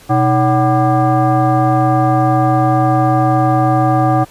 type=tone with frequency modulation; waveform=sine; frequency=313.9 Hz; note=D#4; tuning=15 cents sharp; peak=-9 dBFS; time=0.09-4.25 s; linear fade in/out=20 ms; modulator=439 Hz; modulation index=1.6; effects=pink hiss -42 dBFS RMS until 4.3 s + resampled to 32000 Hz